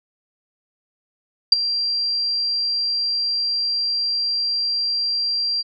sine tone with ADSR envelope, 4736 Hz, D8, 14 cents sharp, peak -4 dBFS, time 1.52-5.63 s, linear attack 5 ms, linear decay 16 ms, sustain -15 dB, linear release 28 ms, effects none

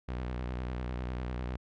sawtooth tone with vibrato, 62 Hz, B1, 7 cents sharp, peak -30 dBFS, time 0.08-1.57 s, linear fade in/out 10 ms, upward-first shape sine, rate 10 Hz, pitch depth 64 cents each way, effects low-pass 3000 Hz 12 dB/octave

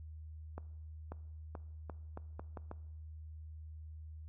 accelerating click train, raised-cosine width 1 ms, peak -30 dBFS, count 8, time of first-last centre 0.58-2.714 s, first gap 540 ms, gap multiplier 0.8, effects noise-tail reverb RT60 0.9 s tail -19 dB re dry + added 78 Hz sine -46 dBFS peak until 4.28 s

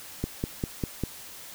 click train, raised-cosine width 3 ms, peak -14 dBFS, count 5, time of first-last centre 0.24-1.037 s, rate 5.02 Hz, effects white hiss -44 dBFS RMS until 1.54 s

